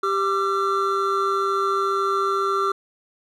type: tone cluster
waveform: triangle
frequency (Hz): 392.3 / 1179 / 1357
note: G4 / D6 / E6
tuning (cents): +1 / +6 / +50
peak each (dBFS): -22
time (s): 0.03-2.72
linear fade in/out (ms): 5
effects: none